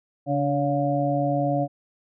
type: harmonic tone with a mistuned harmonic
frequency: 141.4 Hz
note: C#3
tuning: 35 cents sharp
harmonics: 1 / 2 / 4 / 5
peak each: -26 / -26 / -26 / -26 dBFS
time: 0.26-1.68 s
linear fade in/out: 50 ms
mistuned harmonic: 2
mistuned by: +33 cents
effects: none